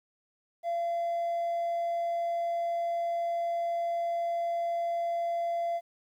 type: tone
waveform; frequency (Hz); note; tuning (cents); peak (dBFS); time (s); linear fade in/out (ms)
triangle; 683; F5; -39; -25; 0.63-5.81; 50
effects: tanh soft clip ceiling -23 dBFS + 11-bit